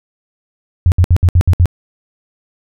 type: tone bursts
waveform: sine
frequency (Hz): 88.1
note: F2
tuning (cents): +16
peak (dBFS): -5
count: 7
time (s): 0.86-1.657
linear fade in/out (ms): 0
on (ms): 59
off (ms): 64
effects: none